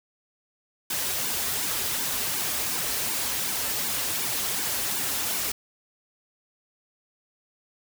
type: noise with flanger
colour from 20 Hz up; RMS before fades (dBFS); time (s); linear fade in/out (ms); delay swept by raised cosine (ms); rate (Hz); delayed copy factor
white; -28; 0.9-5.52; 5; 1.5 to 6.4; 2.7; -0.9
effects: none